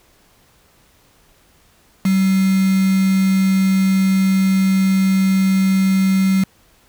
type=tone with quantisation; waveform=sine; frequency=191.1 Hz; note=G3; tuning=44 cents flat; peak=-12 dBFS; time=2.05-6.44 s; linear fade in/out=5 ms; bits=4; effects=pink hiss -54 dBFS RMS until 6.88 s